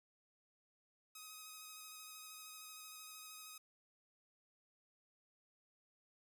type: tone with vibrato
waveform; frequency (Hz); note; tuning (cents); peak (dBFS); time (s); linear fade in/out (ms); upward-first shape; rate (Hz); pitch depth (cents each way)
5% pulse; 1261; D#6; +23; -40; 1.15-3.58; 5; square; 13; 15
effects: none